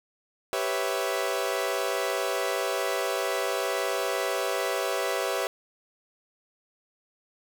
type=chord; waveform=sawtooth; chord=C# half-diminished seventh; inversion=second; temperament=equal; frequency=392 / 493.9 / 554.4 / 659.3 Hz; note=G4 / B4 / C#5 / E5; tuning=0 / 0 / 0 / 0 cents; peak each=-28 dBFS; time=0.53-5.47 s; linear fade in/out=0 ms; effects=none